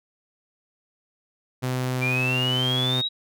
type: tone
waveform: sawtooth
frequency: 127.6 Hz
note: C3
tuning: 43 cents flat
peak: -20 dBFS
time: 1.62-3.02 s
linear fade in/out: 20 ms
type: exponential sweep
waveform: sine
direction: up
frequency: 2349 to 3881 Hz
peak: -23 dBFS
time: 2.01-3.09 s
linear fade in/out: 20 ms
effects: none